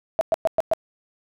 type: tone bursts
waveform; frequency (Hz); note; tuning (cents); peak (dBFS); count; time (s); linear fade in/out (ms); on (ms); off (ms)
sine; 651; E5; -22; -15; 5; 0.19-0.735; 0; 21; 110
effects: none